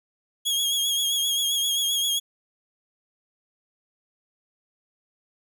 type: tone with vibrato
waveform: sawtooth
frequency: 3294 Hz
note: G#7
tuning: 15 cents flat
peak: -19 dBFS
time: 0.45-2.2 s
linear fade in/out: 20 ms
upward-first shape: sine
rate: 7.6 Hz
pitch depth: 40 cents each way
effects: none